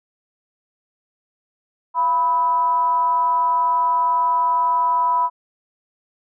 sine tone with frequency modulation, 987.8 Hz, B5, in tune, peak -15 dBFS, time 1.94-5.3 s, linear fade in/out 50 ms, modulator 298 Hz, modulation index 0.34, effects none

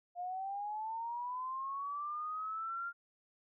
sine linear sweep, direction up, 700 to 1402 Hz, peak -37 dBFS, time 0.15-2.93 s, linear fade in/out 50 ms, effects none

